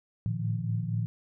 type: tone cluster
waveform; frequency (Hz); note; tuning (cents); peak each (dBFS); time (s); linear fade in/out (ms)
sine; 108.8 / 113 / 149.6 / 170.2; A2 / A2 / D3 / F3; -19 / +47 / +32 / -44; -36 / -30 / -36 / -34; 0.26-1.06; 0
effects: none